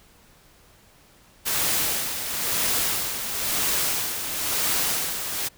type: noise with tremolo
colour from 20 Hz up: white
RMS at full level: -23 dBFS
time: 1.45-5.49 s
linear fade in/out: 20 ms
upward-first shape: sine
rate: 0.99 Hz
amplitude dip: 55%
effects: pink hiss -55 dBFS RMS until 5.57 s